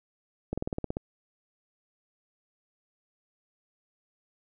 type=slowing click train; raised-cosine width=2 ms; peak=-17 dBFS; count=9; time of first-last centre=0.53-0.969 s; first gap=46 ms; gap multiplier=1.05; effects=none